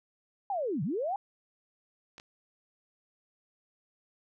sine linear two-way sweep, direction down then up, 830.6 to 130 to 830.6 Hz, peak -29 dBFS, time 0.5-1.16 s, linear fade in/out 2 ms, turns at 0.83 s
clicks, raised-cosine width 0.2 ms, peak -30 dBFS, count 2, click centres 2.181 / 2.199 s
effects none

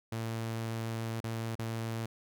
sawtooth tone with dropouts, 113.4 Hz, A#2, 47 cents flat, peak -30 dBFS, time 0.12-2.06 s, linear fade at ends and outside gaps 5 ms, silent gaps 1.204-1.24 / 1.554-1.591 s, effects none

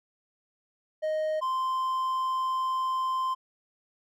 triangle tone pair in turn, 622.3 / 1040.9 Hz, D#5 / C6, 0 / -9 cents, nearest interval major sixth, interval 891 cents, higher second, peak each -24 dBFS, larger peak neither, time 1.02-1.41 / 1.41-3.35 s, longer second, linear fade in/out 20 ms, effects none

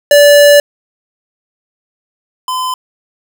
square tone pair in turn, 580 / 1020.7 Hz, D5 / C6, -22 / -43 cents, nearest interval minor seventh, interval 979 cents, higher second, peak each -3 / -15 dBFS, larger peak first, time 0.11-0.6 / 2.48-2.74 s, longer first, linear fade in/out 2 ms, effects none

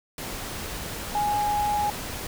sine tone in noise, 830.6 Hz, G#5, in tune, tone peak -22 dBFS, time 1.15-1.9 s, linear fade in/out 2 ms, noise pink, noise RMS -34 dBFS, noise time 0.18-2.27 s, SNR +9 dB, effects none

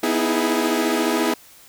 sawtooth chord, E major seventh, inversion second, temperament equal with one note detuned, 246.9 / 315.3 / 329.6 / 415.3 Hz, B3 / D#4 / E4 / G#4, 0 / +23 / 0 / 0 cents, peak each -20 dBFS, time 0.03-1.34 s, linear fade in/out 5 ms, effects white hiss -48 dBFS RMS until 1.68 s

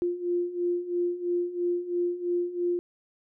sine beating tone pair, 349.2 / 352.2 Hz, F4 / F4, 0 / +15 cents, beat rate 3 Hz, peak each -31 / -27 dBFS, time 0.02-2.79 s, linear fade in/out 0 ms, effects none

